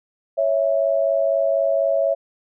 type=tone pair together; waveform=sine; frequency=554.4 / 658.5 Hz; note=C#5 / E5; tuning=0 / -2 cents; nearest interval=minor third; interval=298 cents; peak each=-19 dBFS; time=0.37-2.15 s; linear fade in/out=20 ms; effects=none